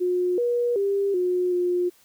sine tone with pitch steps, 359.9 / 481 / 397.9 / 360.9 / 355.9 Hz, F#4 / B4 / G4 / F#4 / F4, -48 / -46 / +26 / -43 / +33 cents, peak -20 dBFS, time 0-1.9 s, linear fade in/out 20 ms, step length 380 ms, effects white hiss -58 dBFS RMS until 2.04 s

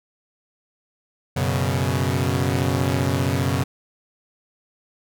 sawtooth chord, F# suspended fourth, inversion none, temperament equal, 92.5 / 123.47 / 138.59 Hz, F#2 / B2 / C#3, 0 / 0 / 0 cents, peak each -20 dBFS, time 1.36-3.64 s, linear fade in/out 10 ms, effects none

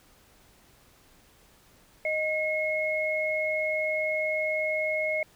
sine tone pair together, 622.3 / 2168 Hz, D#5 / C#7, 0 / -39 cents, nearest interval octave + minor seventh, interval 2161 cents, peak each -28 dBFS, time 2.05-5.23 s, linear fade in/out 2 ms, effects pink hiss -59 dBFS RMS until 5.35 s

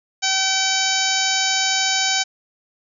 harmonic tone with a mistuned harmonic, 767 Hz, G5, 38 cents flat, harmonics 1 / 2 / 3 / 4 / 5 / 6 / 7 / 8 / 9, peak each -26 / -26 / -26 / -26 / -26 / -26 / -26 / -26 / -26 dBFS, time 0.22-2.24 s, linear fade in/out 20 ms, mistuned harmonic 9, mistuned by -15 cents, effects none

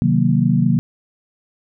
sine chord, C half-diminished seventh, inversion none, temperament equal, 130.81 / 155.56 / 185 / 233.1 Hz, C3 / Eb3 / Gb3 / Bb3, 0 / 0 / 0 / 0 cents, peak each -18 dBFS, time 0.02-0.79 s, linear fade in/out 0 ms, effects none

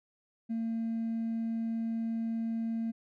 triangle tone with hard clipping, 227.1 Hz, A#3, 45 cents flat, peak -30 dBFS, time 0.49-2.92 s, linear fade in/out 20 ms, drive 2 dB, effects none

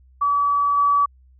sine tone with level steps, 1145 Hz, D6, 44 cents flat, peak -16 / -14 dBFS, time 0.21-1.06 s, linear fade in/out 10 ms, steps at 0.77 s, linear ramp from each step 10 ms, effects added 64 Hz sine -49 dBFS peak until 1.39 s

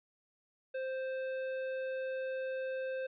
sine tone with hard clipping, 523.3 Hz, C5, in tune, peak -37 dBFS, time 0.74-3.07 s, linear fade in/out 10 ms, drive 11 dB, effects resampled to 8000 Hz

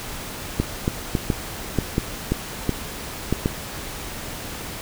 clicks, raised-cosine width 3 ms, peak -6 dBFS, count 10, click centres 0.6 / 0.879 / 1.152 / 1.302 / 1.787 / 1.981 / 2.32 / 2.693 / 3.326 / 3.459 s, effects pink hiss -33 dBFS RMS until 4.81 s

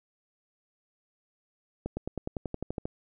accelerating click train, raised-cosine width 2 ms, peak -19 dBFS, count 12, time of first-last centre 1.86-2.855 s, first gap 110 ms, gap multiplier 0.96, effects none

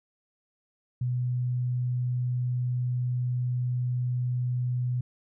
sine tone, 124.2 Hz, B2, 10 cents sharp, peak -25 dBFS, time 1.01-5.01 s, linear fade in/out 5 ms, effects none

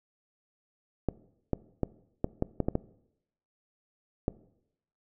clicks, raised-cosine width 2 ms, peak -13 dBFS, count 9, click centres 1.087 / 1.533 / 1.833 / 2.244 / 2.424 / 2.603 / 2.685 / 2.754 / 4.281 s, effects noise-tail reverb RT60 0.8 s tail -20 dB re dry

